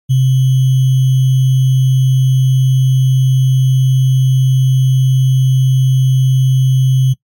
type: tone with sample-and-hold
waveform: sine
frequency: 130.81 Hz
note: C3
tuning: in tune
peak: -7 dBFS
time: 0.09-7.14 s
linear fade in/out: 20 ms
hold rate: 3150 Hz
effects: noise-tail reverb RT60 0.1 s tail -20 dB re dry + MP3 64 kbps